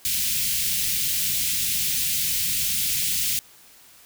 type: band-stop noise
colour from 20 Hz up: white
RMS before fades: -24 dBFS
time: 0.05-3.39 s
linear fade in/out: 0 ms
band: 200 to 2300 Hz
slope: 24 dB/octave
effects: white hiss -51 dBFS RMS until 4.05 s